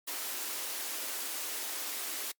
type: high-pass noise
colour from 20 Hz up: white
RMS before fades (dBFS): -37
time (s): 0.07-2.32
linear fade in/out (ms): 10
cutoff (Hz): 250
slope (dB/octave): 96
effects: noise-tail reverb RT60 0.1 s tail -25 dB re dry + MP3 96 kbps